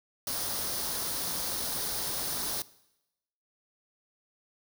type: noise with comb filter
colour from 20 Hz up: white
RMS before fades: -33 dBFS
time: 0.27-2.62 s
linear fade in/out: 2 ms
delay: 0.2 ms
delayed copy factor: +0.55
effects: noise-tail reverb RT60 0.9 s tail -20 dB re dry